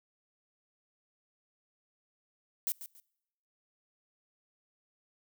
violet noise with echo, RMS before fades -32 dBFS, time 2.67-2.72 s, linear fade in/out 0 ms, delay 140 ms, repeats 2, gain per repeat -12 dB, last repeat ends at 3 s, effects noise-tail reverb RT60 0.9 s tail -26 dB re dry

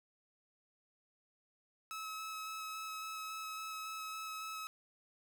sawtooth tone with vibrato, 1291 Hz, E6, 37 cents flat, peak -38 dBFS, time 1.91-4.67 s, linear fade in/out 0 ms, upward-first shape square, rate 3.6 Hz, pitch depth 8 cents each way, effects none

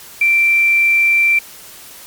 sine tone with quantisation, 2349 Hz, D7, in tune, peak -9 dBFS, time 0.21-1.39 s, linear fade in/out 5 ms, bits 6, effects white hiss -37 dBFS RMS until 2.06 s + MP3 96 kbps

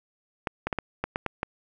clicks, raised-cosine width 0.5 ms, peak -12 dBFS, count 8, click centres 0.472 / 0.67 / 0.728 / 0.787 / 1.04 / 1.159 / 1.263 / 1.431 s, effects none

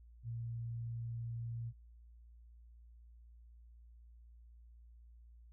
sine tone, 116.54 Hz, A#2, in tune, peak -39 dBFS, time 0.23-1.73 s, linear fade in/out 50 ms, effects added 58 Hz sine -56 dBFS peak until 5.52 s

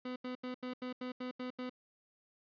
30% pulse tone bursts, 251.8 Hz, B3, 34 cents sharp, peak -36 dBFS, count 9, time 0.05-1.696 s, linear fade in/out 5 ms, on 110 ms, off 82 ms, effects resampled to 11025 Hz

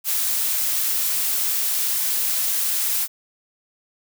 blue noise, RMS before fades -22 dBFS, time 0.04-3.08 s, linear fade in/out 50 ms, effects none

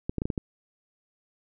clicks, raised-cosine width 3 ms, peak -15 dBFS, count 6, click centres 0.095 / 0.183 / 0.219 / 0.255 / 0.302 / 0.378 s, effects none

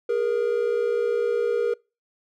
triangle tone pair together, 412.3 / 472.1 Hz, G#4 / A#4, -13 / +22 cents, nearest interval major second, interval 235 cents, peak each -24 / -20 dBFS, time 0.09-1.74 s, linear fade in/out 5 ms, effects noise-tail reverb RT60 0.3 s tail -26 dB re dry

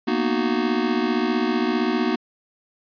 square chord, B major seventh, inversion third, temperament just, 231.5 / 246.9 / 308.7 / 370.4 Hz, A#3 / B3 / D#4 / F#4, -12 / 0 / -14 / +2 cents, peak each -26 dBFS, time 0.07-2.16 s, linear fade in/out 10 ms, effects resampled to 11025 Hz

